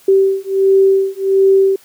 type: beating tone pair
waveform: sine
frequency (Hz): 386.8 / 388.2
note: G4 / G4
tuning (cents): -23 / -17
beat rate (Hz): 1.4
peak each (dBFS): -12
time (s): 0.08-1.76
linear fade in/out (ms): 5
effects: white hiss -47 dBFS RMS until 1.84 s + high-pass 100 Hz 12 dB/octave